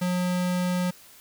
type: tone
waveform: square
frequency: 180 Hz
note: F#3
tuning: 47 cents flat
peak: -24 dBFS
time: 0.01-0.91 s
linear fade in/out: 10 ms
effects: white hiss -51 dBFS RMS until 1.2 s